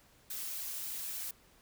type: noise with flanger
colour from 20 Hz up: blue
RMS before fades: -40 dBFS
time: 0.3-1.31 s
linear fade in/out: 5 ms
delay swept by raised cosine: 1.2 to 5.4 ms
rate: 3.4 Hz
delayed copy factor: +0.65
effects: pink hiss -64 dBFS RMS until 1.61 s